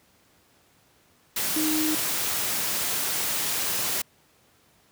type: tone in noise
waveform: sine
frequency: 310.6 Hz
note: D#4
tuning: 3 cents flat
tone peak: -24 dBFS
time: 1.56-1.95 s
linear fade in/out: 5 ms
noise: white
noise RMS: -27 dBFS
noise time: 1.36-4.02 s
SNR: 0 dB
effects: pink hiss -61 dBFS RMS until 4.91 s + high-pass 80 Hz 12 dB/octave